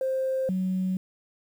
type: tone pair in turn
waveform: sine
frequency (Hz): 526 / 186.33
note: C5 / F#3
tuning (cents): +9 / +12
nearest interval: octave + tritone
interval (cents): 1797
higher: first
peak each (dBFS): -23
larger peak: neither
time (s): 0.01-0.49 / 0.49-0.97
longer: neither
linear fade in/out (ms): 2
effects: tanh soft clip ceiling -20 dBFS + 9-bit